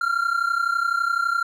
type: tone pair together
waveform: triangle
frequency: 1366 / 1397.9 Hz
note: F6 / F6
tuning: -39 / +1 cents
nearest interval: unison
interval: 40 cents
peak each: -21 dBFS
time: 0.01-1.43 s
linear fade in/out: 5 ms
effects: none